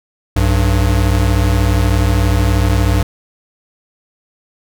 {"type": "tone pair together", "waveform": "square", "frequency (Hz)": [61.33, 98], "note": ["B1", "G2"], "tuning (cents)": [-11, 0], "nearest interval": "minor sixth", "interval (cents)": 811, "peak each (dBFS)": -14, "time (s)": [0.36, 3.03], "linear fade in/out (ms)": 5, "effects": []}